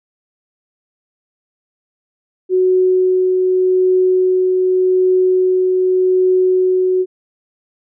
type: tone with tremolo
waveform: sine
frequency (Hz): 370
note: F#4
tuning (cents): 0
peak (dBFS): -9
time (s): 2.49-7.06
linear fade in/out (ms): 50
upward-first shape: triangle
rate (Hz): 0.85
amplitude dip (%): 25
effects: none